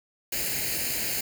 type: noise with comb filter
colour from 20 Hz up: white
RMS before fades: -29 dBFS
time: 0.32-1.21 s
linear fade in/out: 5 ms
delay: 0.43 ms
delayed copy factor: +0.75
effects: none